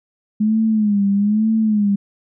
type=tone with vibrato; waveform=sine; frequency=210 Hz; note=G#3; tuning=19 cents sharp; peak=-13 dBFS; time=0.4-1.96 s; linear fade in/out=10 ms; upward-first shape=sine; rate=1.1 Hz; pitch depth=96 cents each way; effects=none